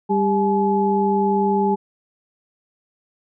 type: tone cluster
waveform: sine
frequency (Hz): 197.9 / 399.7 / 851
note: G3 / G4 / G#5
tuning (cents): +17 / +34 / +42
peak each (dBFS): -20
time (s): 0.09-1.76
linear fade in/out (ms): 20
effects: none